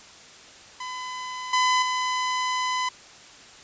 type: tone with level steps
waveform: sawtooth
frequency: 1009 Hz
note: B5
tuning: 37 cents sharp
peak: -28 / -15 / -20 dBFS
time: 0.8-2.89 s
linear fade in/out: 5 ms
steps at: 1.53 / 1.82 s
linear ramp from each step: 5 ms
effects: white hiss -47 dBFS RMS until 3.63 s + resampled to 16000 Hz